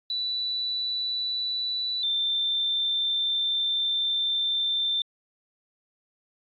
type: tone pair in turn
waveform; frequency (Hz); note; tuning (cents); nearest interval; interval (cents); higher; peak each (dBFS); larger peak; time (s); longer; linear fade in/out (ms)
sine; 3962 / 3568; B7 / A7; +5 / +23; major second; 182; first; -26 / -23; second; 0.1-2.03 / 2.03-5.02; second; 2
effects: AAC 64 kbps